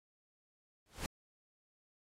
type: noise with exponential growth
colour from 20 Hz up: pink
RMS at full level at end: -36 dBFS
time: 0.86-1.06 s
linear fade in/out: 1 ms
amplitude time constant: 43 ms
effects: low-pass 11000 Hz 12 dB/octave + AAC 48 kbps